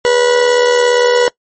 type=tone with amplitude modulation; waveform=40% pulse; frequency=488.3 Hz; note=B4; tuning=20 cents flat; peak=-5 dBFS; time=0.05-1.28 s; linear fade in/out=0 ms; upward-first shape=sine; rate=77.5 Hz; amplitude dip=55%; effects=noise-tail reverb RT60 0.1 s tail -23 dB re dry + MP3 32 kbps